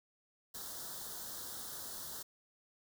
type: band-stop noise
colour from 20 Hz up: white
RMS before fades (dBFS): -45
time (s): 0.54-2.23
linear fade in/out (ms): 10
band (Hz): 1700 to 3400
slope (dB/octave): 48
effects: none